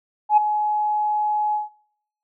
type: tone with ADSR envelope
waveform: sine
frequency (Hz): 844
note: G#5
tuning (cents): +28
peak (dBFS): -8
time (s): 0.29-1.69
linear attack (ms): 83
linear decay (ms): 9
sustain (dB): -11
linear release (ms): 150
effects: noise-tail reverb RT60 0.8 s tail -23 dB re dry + tanh soft clip ceiling -5 dBFS